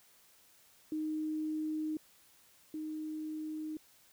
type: tone pair in turn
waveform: sine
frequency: 310 / 310 Hz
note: D#4 / D#4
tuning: -6 / -6 cents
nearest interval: unison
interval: 0 cents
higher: neither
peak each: -33 / -37 dBFS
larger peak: first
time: 0.92-1.97 / 2.74-3.77 s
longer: first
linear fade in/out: 2 ms
effects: white hiss -64 dBFS RMS until 4.12 s

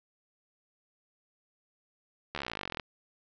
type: slowing click train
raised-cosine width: 0.3 ms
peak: -19 dBFS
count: 25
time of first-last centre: 2.35-2.798 s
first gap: 13 ms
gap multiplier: 1.03
effects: resampled to 16000 Hz + 10-bit

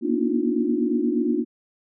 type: tone cluster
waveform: sine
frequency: 234.6 / 243.1 / 288.5 / 311.7 / 356.6 Hz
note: A#3 / B3 / D4 / D#4 / F4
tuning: +11 / -27 / -31 / +3 / +36 cents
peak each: -26 dBFS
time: 0.01-1.45 s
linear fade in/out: 50 ms
effects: none

